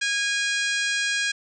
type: harmonic tone with a mistuned harmonic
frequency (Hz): 820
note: G#5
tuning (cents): -22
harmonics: 2 / 3 / 4 / 5 / 6 / 7 / 8 / 9 / 10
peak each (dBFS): -25 / -29 / -31 / -33 / -35 / -36 / -37 / -38 / -39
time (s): 0.01-1.32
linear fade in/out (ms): 10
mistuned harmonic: 7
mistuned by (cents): -17
effects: none